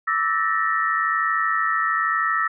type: tone cluster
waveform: sine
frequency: 1161 / 1314 / 1786 / 1887 Hz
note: D6 / E6 / A6 / A#6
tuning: -20 / -6 / +25 / +21 cents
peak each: -29 / -21 / -26 / -26 dBFS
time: 0.07-2.48 s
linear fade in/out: 10 ms
effects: none